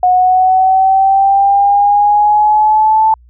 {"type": "exponential sweep", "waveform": "sine", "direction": "up", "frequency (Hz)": [727, 882], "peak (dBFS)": -6, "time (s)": [0.03, 3.14], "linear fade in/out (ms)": 2, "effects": ["added 60 Hz sine -40 dBFS peak until 3.29 s"]}